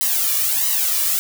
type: noise with flanger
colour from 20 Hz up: blue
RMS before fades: -19 dBFS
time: 0.01-1.19 s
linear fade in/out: 0 ms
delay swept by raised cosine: 1 to 1.74 ms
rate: 1.5 Hz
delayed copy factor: +0.95
effects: none